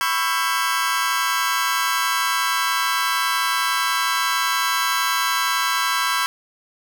sawtooth chord, C# half-diminished seventh, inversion third, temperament just, 997.9 / 1108.7 / 1330.5 / 1596.6 Hz, B5 / C#6 / E6 / G6, +18 / 0 / +16 / +31 cents, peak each -21 dBFS, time 0.01-6.26 s, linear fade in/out 0 ms, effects none

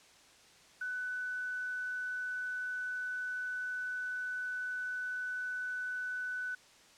sine tone with quantisation, 1496 Hz, F#6, 19 cents sharp, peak -35 dBFS, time 0.81-6.55 s, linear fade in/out 5 ms, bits 10, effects white hiss -60 dBFS RMS until 6.97 s + low-pass 7000 Hz 12 dB/octave

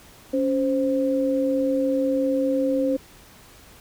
sine tone pair together, 277.8 / 523.3 Hz, C#4 / C5, +4 / 0 cents, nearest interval major seventh, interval 1096 cents, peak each -22 dBFS, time 0.33-2.97 s, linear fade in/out 10 ms, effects pink hiss -49 dBFS RMS until 3.8 s

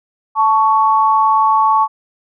sine tone pair together, 877 / 1115.2 Hz, A5 / C#6, -6 / +10 cents, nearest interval major third, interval 416 cents, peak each -12 dBFS, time 0.35-1.88 s, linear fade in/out 50 ms, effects none

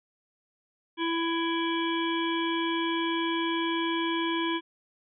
harmonic tone, 332.3 Hz, E4, 14 cents sharp, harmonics 1 / 3 / 5 / 7 / 9 / 10, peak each -28 / -32 / -37 / -37 / -40 / -36 dBFS, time 0.97-4.61 s, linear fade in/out 50 ms, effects none

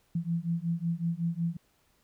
sine beating tone pair, 165.8 / 171.2 Hz, E3 / F3, +10 / -34 cents, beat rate 5.4 Hz, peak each -31 dBFS, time 0.15-1.57 s, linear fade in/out 5 ms, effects pink hiss -69 dBFS RMS until 2.03 s

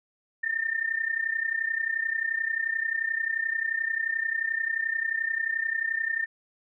sine tone with amplitude modulation, 1807 Hz, A6, 46 cents sharp, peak -22 dBFS, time 0.43-6.26 s, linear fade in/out 10 ms, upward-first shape sine, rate 31.4 Hz, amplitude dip 80%, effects none

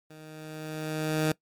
15% pulse tone with level ramp, 155.56 Hz, D#3, in tune, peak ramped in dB -40 to -16 dBFS, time 0.1-1.32 s, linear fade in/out 5 ms, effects noise-tail reverb RT60 0.1 s tail -21 dB re dry + MP3 96 kbps

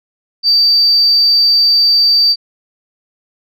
sine tone, 4641 Hz, D8, 21 cents flat, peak -6 dBFS, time 0.43-2.36 s, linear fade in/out 50 ms, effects tanh soft clip ceiling -2 dBFS

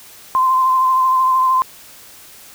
sine tone with vibrato, 1037 Hz, C6, 16 cents flat, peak -11 dBFS, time 0.35-1.62 s, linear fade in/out 0 ms, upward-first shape sine, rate 13 Hz, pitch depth 24 cents each way, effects white hiss -41 dBFS RMS until 2.54 s

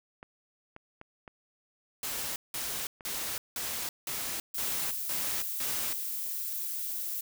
clicks, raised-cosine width 0.5 ms, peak -30 dBFS, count 5, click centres 0.229 / 0.764 / 1.014 / 1.278 / 3.008 s
white noise bursts, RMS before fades -35 dBFS, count 8, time 2.03-5.93 s, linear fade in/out 2 ms, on 330 ms, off 180 ms
violet noise, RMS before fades -35 dBFS, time 4.54-7.21 s, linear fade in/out 5 ms
effects none

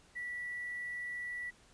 triangle tone with hard clipping, 1950 Hz, B6, 23 cents flat, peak -38 dBFS, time 0.15-1.51 s, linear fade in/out 20 ms, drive 3 dB, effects pink hiss -63 dBFS RMS until 1.73 s + resampled to 22050 Hz

